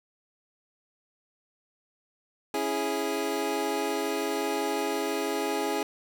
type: chord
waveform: 25% pulse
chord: C# minor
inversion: none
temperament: equal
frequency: 277.2 / 329.6 / 415.3 Hz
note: C#4 / E4 / G#4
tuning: 0 / 0 / 0 cents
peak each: -30 / -29 / -26 dBFS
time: 2.54-5.83 s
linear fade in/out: 2 ms
effects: none